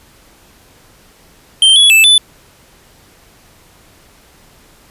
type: tone with pitch steps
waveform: square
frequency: 3137 / 3382 / 2635 / 3494 Hz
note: G7 / G#7 / E7 / A7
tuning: +1 / +31 / -1 / -13 cents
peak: -5 dBFS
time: 1.62-2.18 s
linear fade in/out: 2 ms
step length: 140 ms
effects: pink hiss -46 dBFS RMS until 4.9 s + resampled to 32000 Hz